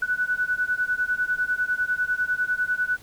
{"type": "beating tone pair", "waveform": "sine", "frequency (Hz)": [1480, 1490], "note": ["F#6", "F#6"], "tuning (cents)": [0, 12], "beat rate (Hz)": 10, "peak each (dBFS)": -25, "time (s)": [0.02, 2.97], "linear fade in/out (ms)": 5, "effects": ["pink hiss -50 dBFS RMS until 3.02 s"]}